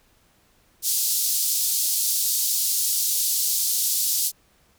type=band-pass noise; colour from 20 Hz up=white; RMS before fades=-23 dBFS; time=0.82-4.32 s; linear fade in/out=50 ms; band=4200 to 16000 Hz; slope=24 dB/octave; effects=pink hiss -61 dBFS RMS until 4.78 s